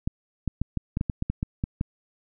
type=clicks; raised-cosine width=5 ms; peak=-13 dBFS; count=12; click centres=0.075 / 0.477 / 0.616 / 0.773 / 0.971 / 1.011 / 1.098 / 1.224 / 1.3 / 1.429 / 1.639 / 1.811 s; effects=none